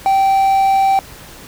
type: tone with quantisation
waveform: triangle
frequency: 778 Hz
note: G5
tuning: 13 cents flat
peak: -8 dBFS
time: 0.06-0.99 s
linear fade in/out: 0 ms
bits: 6
effects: pink hiss -37 dBFS RMS until 1.47 s